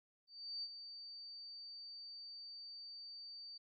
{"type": "tone with ADSR envelope", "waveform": "sine", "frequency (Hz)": 4610, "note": "D8", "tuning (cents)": -33, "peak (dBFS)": -40, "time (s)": [0.27, 3.58], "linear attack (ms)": 360, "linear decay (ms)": 47, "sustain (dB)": -9, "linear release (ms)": 10, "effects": []}